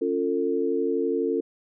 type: chord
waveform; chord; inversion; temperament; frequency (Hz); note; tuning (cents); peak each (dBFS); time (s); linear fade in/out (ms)
sine; Db augmented; none; equal with one note detuned; 277.2 / 349.2 / 448.5; Db4 / F4 / A4; 0 / 0 / +33; -28 / -27 / -25; 0.01-1.41; 10
effects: none